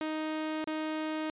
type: tone with dropouts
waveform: sawtooth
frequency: 311.7 Hz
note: D#4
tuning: 3 cents sharp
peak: -28 dBFS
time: 0.01-1.3 s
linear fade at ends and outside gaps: 1 ms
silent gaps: 0.643-0.673 s
effects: resampled to 8000 Hz